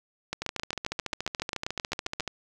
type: two click trains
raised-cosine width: 0.2 ms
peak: -13 / -14 dBFS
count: 15 / 27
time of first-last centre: 0.33-2.199 / 0.42-2.277 s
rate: 7.49 / 14 Hz
effects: none